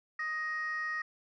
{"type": "tone pair together", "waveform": "sine", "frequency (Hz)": [1248.1, 1875], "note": ["D#6", "A#6"], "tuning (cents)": [5, 10], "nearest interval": "perfect fifth", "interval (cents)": 705, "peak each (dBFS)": [-37, -32], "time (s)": [0.19, 1.02], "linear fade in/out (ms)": 5, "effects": ["tanh soft clip ceiling -29 dBFS"]}